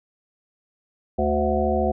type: harmonic tone with a mistuned harmonic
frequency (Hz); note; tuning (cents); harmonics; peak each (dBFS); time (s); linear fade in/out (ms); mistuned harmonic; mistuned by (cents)
73.7; D2; +7; 1 / 3 / 5 / 7 / 9 / 10; -26 / -26 / -26 / -26 / -26 / -26; 1.18-1.92; 10; 3; -21
effects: none